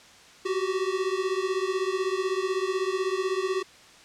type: beating tone pair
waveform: square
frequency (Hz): 370 / 386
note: F#4 / G4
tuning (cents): 0 / -27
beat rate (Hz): 16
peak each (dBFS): -29 / -29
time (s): 0.45-3.63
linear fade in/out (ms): 10
effects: white hiss -51 dBFS RMS until 4.04 s + low-pass 6000 Hz 12 dB/octave